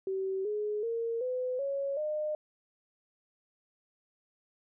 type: tone with pitch steps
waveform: sine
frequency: 383.1 / 420.2 / 460.9 / 505.5 / 554.4 / 608.1 Hz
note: G4 / G#4 / A#4 / B4 / C#5 / D#5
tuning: -40 / +20 / -20 / +40 / 0 / -40 cents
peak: -30 dBFS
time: 0.07-2.35 s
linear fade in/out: 2 ms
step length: 380 ms
effects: none